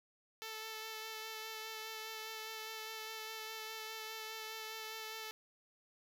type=tone with vibrato; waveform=5% pulse; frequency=440 Hz; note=A4; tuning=in tune; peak=-32 dBFS; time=0.42-5.31 s; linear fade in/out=0 ms; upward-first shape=sine; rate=4.9 Hz; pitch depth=15 cents each way; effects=none